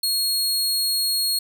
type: tone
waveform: sawtooth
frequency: 4300 Hz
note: C8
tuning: 47 cents sharp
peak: -17 dBFS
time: 0.03-1.39 s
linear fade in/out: 5 ms
effects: none